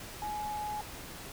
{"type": "tone in noise", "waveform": "sine", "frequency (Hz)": 841, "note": "G#5", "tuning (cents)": 22, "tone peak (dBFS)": -34, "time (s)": [0.22, 0.81], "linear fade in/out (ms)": 2, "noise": "pink", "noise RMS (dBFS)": -45, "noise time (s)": [0, 1.32], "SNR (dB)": 8, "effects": []}